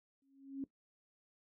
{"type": "tone with exponential growth", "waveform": "sine", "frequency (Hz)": 272.9, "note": "C#4", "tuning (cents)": -27, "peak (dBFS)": -35, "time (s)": [0.22, 0.64], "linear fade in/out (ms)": 2, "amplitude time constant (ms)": 90, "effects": ["noise-tail reverb RT60 0.1 s tail -17 dB re dry"]}